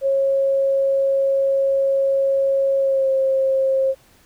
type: tone with pitch glide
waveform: sine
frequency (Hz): 545 to 534.1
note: C#5 to C5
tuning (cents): -29 to +36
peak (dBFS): -15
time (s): 0.01-3.95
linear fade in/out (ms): 50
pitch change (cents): -35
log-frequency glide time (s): 2.79-3.09
effects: pink hiss -54 dBFS RMS until 4.25 s